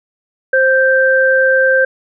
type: tone pair together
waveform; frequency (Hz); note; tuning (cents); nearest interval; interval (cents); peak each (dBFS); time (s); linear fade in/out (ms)
sine; 525.8 / 1568; C5 / G6; +8 / 0; octave + perfect fifth; 1892; -11; 0.53-1.85; 5
effects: none